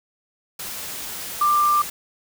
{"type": "tone in noise", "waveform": "sine", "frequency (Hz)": 1186, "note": "D6", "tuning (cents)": 17, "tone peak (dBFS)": -15, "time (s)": [1.41, 1.82], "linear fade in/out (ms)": 5, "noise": "white", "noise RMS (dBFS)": -32, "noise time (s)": [0.59, 1.9], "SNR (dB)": 14, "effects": []}